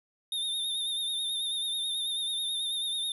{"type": "tone with vibrato", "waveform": "square", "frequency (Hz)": 3647, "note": "A#7", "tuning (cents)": -39, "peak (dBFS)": -30, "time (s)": [0.32, 3.12], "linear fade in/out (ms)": 2, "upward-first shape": "sine", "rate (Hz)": 9.2, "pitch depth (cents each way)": 49, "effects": []}